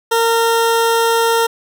20% pulse tone, 459.4 Hz, A#4, 25 cents flat, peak -7 dBFS, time 0.11-1.47 s, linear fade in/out 10 ms, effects none

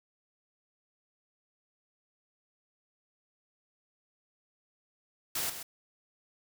white noise with echo, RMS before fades -33 dBFS, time 5.35-5.5 s, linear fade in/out 5 ms, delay 130 ms, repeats 1, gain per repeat -9 dB, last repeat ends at 5.63 s, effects none

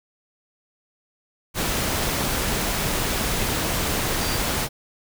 sine tone in noise, 4699 Hz, D8, in tune, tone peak -33 dBFS, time 4.18-4.41 s, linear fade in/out 50 ms, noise pink, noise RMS -24 dBFS, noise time 1.54-4.69 s, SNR -12 dB, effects none

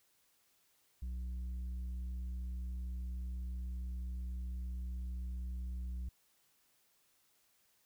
sine tone with tanh clipping, 61.74 Hz, B1, in tune, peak -39 dBFS, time 1.02-6.09 s, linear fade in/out 5 ms, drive 5 dB, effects white hiss -73 dBFS RMS until 7.85 s

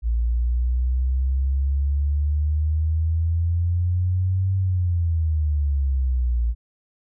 sine exponential two-way sweep, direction up then down, 56.8 to 95.8 to 56.8 Hz, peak -18 dBFS, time 0.02-6.55 s, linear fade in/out 50 ms, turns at 4.56 s, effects none

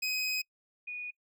25% pulse / sine tone pair in turn, 2518 / 2463 Hz, D#7 / D#7, +20 / -18 cents, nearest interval unison, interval 38 cents, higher first, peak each -26 / -36 dBFS, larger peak first, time 0.02-0.42 / 0.87-1.11 s, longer first, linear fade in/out 10 ms, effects noise-tail reverb RT60 0.1 s tail -26 dB re dry

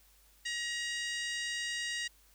harmonic tone with a mistuned harmonic, 949 Hz, A#5, 31 cents sharp, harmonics 2 / 3 / 4 / 5 / 6 / 7 / 8 / 9, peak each -37 / -41 / -43 / -45 / -47 / -48 / -49 / -50 dBFS, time 0.45-2.08 s, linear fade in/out 10 ms, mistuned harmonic 7, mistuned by -16 cents, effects added 50 Hz sine -65 dBFS peak until 2.34 s + white hiss -65 dBFS RMS until 2.34 s

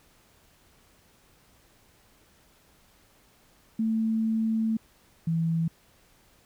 sine tone pair in turn, 222.3 / 164.35 Hz, A3 / E3, +18 / -5 cents, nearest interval perfect fourth, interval 523 cents, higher first, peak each -23 dBFS, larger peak neither, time 3.79-4.77 / 5.27-5.68 s, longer first, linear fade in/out 5 ms, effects pink hiss -61 dBFS RMS until 6.45 s

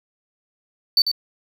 triangle tone with echo, 4534 Hz, C#8, 38 cents sharp, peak -11 dBFS, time 0.97-1.02 s, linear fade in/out 2 ms, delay 95 ms, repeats 1, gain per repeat -7 dB, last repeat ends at 1.115 s, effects none

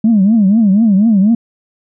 sine tone with vibrato, 209.2 Hz, G#3, 13 cents sharp, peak -5 dBFS, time 0.04-1.35 s, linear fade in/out 5 ms, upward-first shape triangle, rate 4.1 Hz, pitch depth 220 cents each way, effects tanh soft clip ceiling -3 dBFS

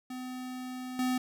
square tone with level steps, 253.9 Hz, B3, 48 cents sharp, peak -38 / -28 dBFS, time 0.1-1.18 s, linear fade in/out 5 ms, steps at 0.99 s, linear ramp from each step 2 ms, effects none

